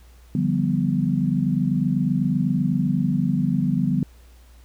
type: chord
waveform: sine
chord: G dominant seventh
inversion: second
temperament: equal with one note detuned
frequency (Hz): 146.83 / 174.61 / 194.98 / 246.9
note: D3 / F3 / G3 / B3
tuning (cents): 0 / 0 / -9 / 0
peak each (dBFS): -24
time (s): 0.35-4.03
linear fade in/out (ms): 2
effects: added 60 Hz sine -46 dBFS peak until 4.64 s + pink hiss -57 dBFS RMS until 4.64 s

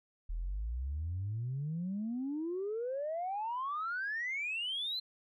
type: exponential sweep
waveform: sine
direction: up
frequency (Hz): 38.37 to 4150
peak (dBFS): -33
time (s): 0.29-5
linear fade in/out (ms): 10
effects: tanh soft clip ceiling -30 dBFS

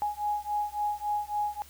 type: beating tone pair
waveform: sine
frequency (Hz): 830.6 / 834.2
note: G#5 / G#5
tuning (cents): 0 / +7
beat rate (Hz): 3.6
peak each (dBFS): -31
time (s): 0.02-1.62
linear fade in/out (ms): 0
effects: added 70 Hz sine -55 dBFS peak until 1.69 s + white hiss -54 dBFS RMS until 1.69 s

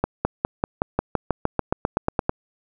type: accelerating click train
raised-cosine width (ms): 1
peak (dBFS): -5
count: 16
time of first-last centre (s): 0.04-2.294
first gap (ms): 210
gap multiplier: 0.95
effects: none

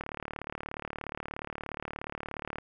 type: click train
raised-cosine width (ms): 0.5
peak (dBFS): -21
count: 96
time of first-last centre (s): 0.01-2.585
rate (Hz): 36.9
effects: none

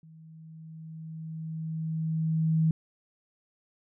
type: tone with level ramp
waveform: sine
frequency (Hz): 160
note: D#3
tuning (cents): +49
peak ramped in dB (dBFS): -49 to -20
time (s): 0.03-2.71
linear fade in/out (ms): 2
effects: none

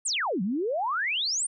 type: exponential two-way sweep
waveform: sine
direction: down then up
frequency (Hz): 9397 to 174.61 to 9397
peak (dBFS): -25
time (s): 0.05-1.47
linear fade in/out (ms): 10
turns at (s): 0.42
effects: none

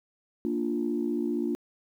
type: chord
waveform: sine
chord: Bb major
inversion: none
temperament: equal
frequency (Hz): 233.1 / 293.7 / 349.2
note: Bb3 / D4 / F4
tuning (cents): 0 / 0 / 0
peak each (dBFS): -30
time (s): 0.45-1.55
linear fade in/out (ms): 0
effects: tanh soft clip ceiling -17 dBFS + 10-bit

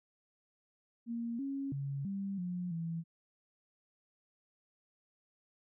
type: tone with pitch steps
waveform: sine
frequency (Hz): 233.4 / 274.8 / 139 / 196.7 / 178.5 / 165.7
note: A#3 / C#4 / C#3 / G3 / F3 / E3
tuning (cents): +2 / -15 / +5 / +6 / +38 / +9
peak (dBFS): -35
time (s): 1.06-3.04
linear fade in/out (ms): 50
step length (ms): 330
effects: none

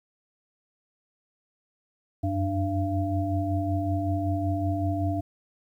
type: tone cluster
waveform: sine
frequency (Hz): 89.1 / 94.4 / 295.2 / 683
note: F2 / F#2 / D4 / F5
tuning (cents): +35 / +35 / +9 / -39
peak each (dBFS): -35 / -27 / -29 / -31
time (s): 2.23-5.21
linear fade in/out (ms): 10
effects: 10-bit

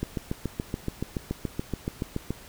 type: click train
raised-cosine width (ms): 3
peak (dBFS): -15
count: 17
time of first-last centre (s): 0.03-2.306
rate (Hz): 7.03
effects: pink hiss -48 dBFS RMS until 2.48 s

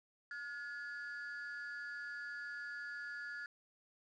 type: ring-modulated tone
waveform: triangle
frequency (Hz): 1568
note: G6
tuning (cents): 0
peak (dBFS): -38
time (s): 0.31-3.46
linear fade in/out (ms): 2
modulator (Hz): 137
effects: resampled to 16000 Hz + 11-bit

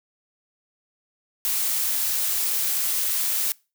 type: noise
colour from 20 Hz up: blue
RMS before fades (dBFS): -24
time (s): 1.45-3.52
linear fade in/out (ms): 0
effects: noise-tail reverb RT60 0.3 s tail -24 dB re dry

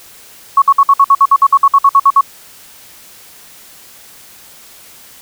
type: tone bursts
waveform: sine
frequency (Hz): 1108.7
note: C#6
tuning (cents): 0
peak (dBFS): -3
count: 16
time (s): 0.57-2.21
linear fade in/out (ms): 5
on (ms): 50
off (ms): 56
effects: white hiss -39 dBFS RMS until 5.21 s

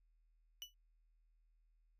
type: tone with exponential decay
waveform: 35% pulse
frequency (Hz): 2960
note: F#7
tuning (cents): 0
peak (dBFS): -40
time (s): 0.62-0.74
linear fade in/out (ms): 0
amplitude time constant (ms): 24
effects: added 40 Hz sine -70 dBFS peak until 1.99 s

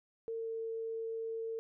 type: tone with pitch glide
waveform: sine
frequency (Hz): 454 to 451.4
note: A#4 to A4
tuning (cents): -46 to +44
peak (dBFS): -36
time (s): 0.28-1.59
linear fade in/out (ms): 0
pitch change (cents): -10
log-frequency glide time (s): 0.39-0.49
effects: none

